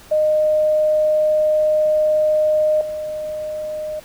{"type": "tone with level steps", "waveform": "sine", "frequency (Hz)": 614, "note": "D#5", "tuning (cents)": -23, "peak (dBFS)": [-13, -23], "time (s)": [0.11, 4], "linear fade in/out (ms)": 10, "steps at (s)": 2.81, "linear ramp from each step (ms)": 2, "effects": ["pink hiss -44 dBFS RMS until 4.04 s"]}